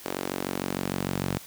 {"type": "tone with high-pass filter sweep", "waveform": "sawtooth", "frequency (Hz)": 46.61, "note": "F#1", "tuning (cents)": 13, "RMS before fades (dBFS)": -31, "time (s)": [0.05, 1.38], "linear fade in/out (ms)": 10, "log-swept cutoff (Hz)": [360, 140], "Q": 1.2, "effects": ["white hiss -46 dBFS RMS until 1.46 s"]}